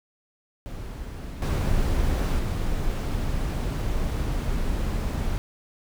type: noise with level steps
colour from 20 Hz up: brown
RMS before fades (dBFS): -34 / -23 / -26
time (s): 0.66-5.38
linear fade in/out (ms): 0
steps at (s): 1.42 / 2.39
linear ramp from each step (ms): 2
effects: none